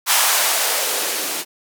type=noise with band-pass filter sweep; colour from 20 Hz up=violet; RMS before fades=-19 dBFS; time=0.06-1.45 s; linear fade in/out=50 ms; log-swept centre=970 to 290 Hz; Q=1.7; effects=none